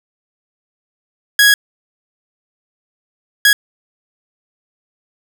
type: tone bursts at uneven times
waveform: sawtooth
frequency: 1661.2 Hz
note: G#6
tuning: in tune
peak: -3 dBFS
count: 2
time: 1.39-1.54 / 3.45-3.53 s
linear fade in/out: 2 ms
effects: none